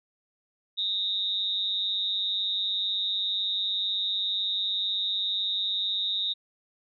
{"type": "tone with amplitude modulation", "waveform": "sine", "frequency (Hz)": 3729, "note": "A#7", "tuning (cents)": 0, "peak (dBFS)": -22, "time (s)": [0.77, 6.34], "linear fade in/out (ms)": 20, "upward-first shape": "sine", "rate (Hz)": 196, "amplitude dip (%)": 80, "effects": []}